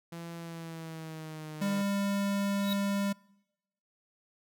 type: tone with pitch glide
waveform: sawtooth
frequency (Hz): 168.5 to 153.63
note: E3 to D#3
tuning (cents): +38 to -22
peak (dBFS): -36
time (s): 0.12-1.82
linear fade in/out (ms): 5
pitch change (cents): -160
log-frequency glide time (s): 0.37-1.57
type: tone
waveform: square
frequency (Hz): 199.8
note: G3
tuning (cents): +33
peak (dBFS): -29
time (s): 1.61-3.13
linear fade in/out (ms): 10
type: tone with exponential growth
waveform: square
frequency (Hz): 3820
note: A#7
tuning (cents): +42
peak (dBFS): -31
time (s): 2.54-2.73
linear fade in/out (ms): 1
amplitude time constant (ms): 41
effects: noise-tail reverb RT60 0.9 s tail -24 dB re dry